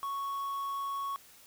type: tone with quantisation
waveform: triangle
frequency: 1108.7 Hz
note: C#6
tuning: in tune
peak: -31 dBFS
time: 0.03-1.16 s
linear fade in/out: 0 ms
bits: 9
effects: white hiss -57 dBFS RMS until 1.46 s